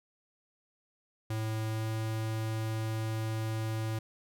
square tone with pitch glide, 110 to 110.64 Hz, A2 to A2, 0 to +10 cents, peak -32 dBFS, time 1.3-3.99 s, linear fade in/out 5 ms, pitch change +10 cents, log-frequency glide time 1.68-1.87 s, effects none

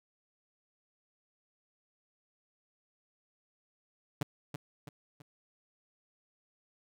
sawtooth tone with echo, 145.4 Hz, D3, 17 cents flat, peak -25 dBFS, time 4.21-4.23 s, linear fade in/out 5 ms, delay 330 ms, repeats 3, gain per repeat -7 dB, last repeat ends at 5.22 s, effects none

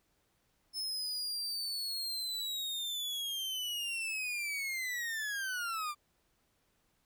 40% pulse linear sweep, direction down, 5250 to 1168 Hz, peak -34 dBFS, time 0.73-5.95 s, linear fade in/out 50 ms, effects pink hiss -75 dBFS RMS until 7.05 s

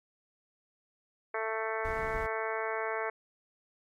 harmonic tone, 221.4 Hz, A3, 11 cents sharp, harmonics 2 / 3 / 4 / 5 / 6 / 7 / 8 / 9 / 10, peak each -36 / -38 / -39 / -40 / -41 / -41 / -42 / -43 / -43 dBFS, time 1.34-3.1 s, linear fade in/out 5 ms
brown noise, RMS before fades -40 dBFS, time 1.84-2.27 s, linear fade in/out 10 ms
effects MP3 64 kbps

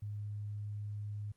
sine tone, 103.83 Hz, G#2, in tune, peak -38 dBFS, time 0.02-1.32 s, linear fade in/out 5 ms, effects pink hiss -75 dBFS RMS until 1.36 s + Opus 32 kbps

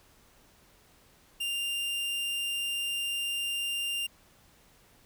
45% pulse tone, 2794 Hz, F7, in tune, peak -30 dBFS, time 1.4-4.07 s, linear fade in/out 10 ms, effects pink hiss -61 dBFS RMS until 5.05 s

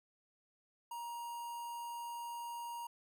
square tone with notch filter, 944 Hz, A#5, 22 cents sharp, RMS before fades -44 dBFS, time 0.91-2.87 s, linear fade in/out 5 ms, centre 3900 Hz, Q 0.94, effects none

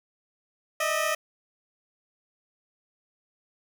15% pulse tone pair together, 608 / 642 Hz, D#5 / E5, -40 / -46 cents, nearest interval minor second, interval 94 cents, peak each -21 dBFS, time 0.8-1.15 s, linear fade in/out 5 ms, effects none

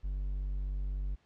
triangle tone, 48.12 Hz, G1, 31 cents flat, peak -30 dBFS, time 0.03-1.16 s, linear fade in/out 20 ms, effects pink hiss -70 dBFS RMS until 1.25 s + low-pass 4000 Hz 12 dB/octave

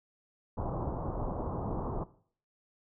pink low-pass noise, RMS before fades -35 dBFS, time 0.57-2.04 s, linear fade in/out 10 ms, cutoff 1100 Hz, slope 48 dB/octave, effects noise-tail reverb RT60 0.5 s tail -17 dB re dry

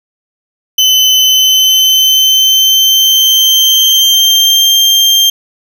35% pulse tone with pitch glide, 3038 to 3176 Hz, F#7 to G7, +45 to +22 cents, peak -3 dBFS, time 0.78-5.3 s, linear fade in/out 5 ms, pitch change +77 cents, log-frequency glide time 1.17-4.74 s, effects none

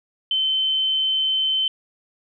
sine tone, 3076 Hz, G7, 33 cents flat, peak -18 dBFS, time 0.31-1.68 s, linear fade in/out 2 ms, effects none

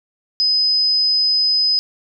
sine tone, 5030 Hz, D#8, 18 cents sharp, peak -13 dBFS, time 0.4-1.79 s, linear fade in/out 0 ms, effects none

